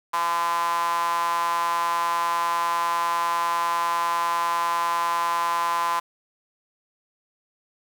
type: tone with high-pass filter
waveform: sawtooth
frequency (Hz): 170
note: F3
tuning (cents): -46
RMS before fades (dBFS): -24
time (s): 0.13-6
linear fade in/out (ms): 10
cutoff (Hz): 1000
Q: 7.4
effects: 8-bit